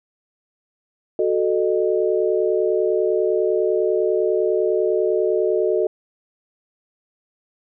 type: chord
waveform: sine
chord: D# diminished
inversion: first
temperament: equal with one note detuned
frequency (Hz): 370 / 440 / 615.5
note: F#4 / A4 / D#5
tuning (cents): 0 / 0 / -19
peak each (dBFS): -20 / -20 / -23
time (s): 1.19-5.87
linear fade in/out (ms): 2
effects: none